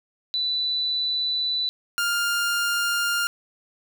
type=tone pair in turn; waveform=sine / sawtooth; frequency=3978 / 1403.8 Hz; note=B7 / F6; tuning=+12 / +9 cents; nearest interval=octave + tritone; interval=1803 cents; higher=first; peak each=-22 / -18 dBFS; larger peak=second; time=0.34-1.69 / 1.98-3.27 s; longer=first; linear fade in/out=0 ms; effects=none